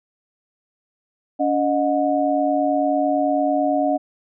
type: tone cluster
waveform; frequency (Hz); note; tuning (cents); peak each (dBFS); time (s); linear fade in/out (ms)
sine; 283.9 / 618 / 727; C#4 / D#5 / F#5; +41 / -12 / -31; -21; 1.39-3.98; 20
effects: none